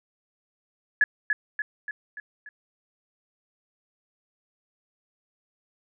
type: tone with echo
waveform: sine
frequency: 1701 Hz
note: G#6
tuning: 41 cents sharp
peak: -15 dBFS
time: 1.01-1.04 s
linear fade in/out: 2 ms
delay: 290 ms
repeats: 5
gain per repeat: -5 dB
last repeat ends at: 2.49 s
effects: none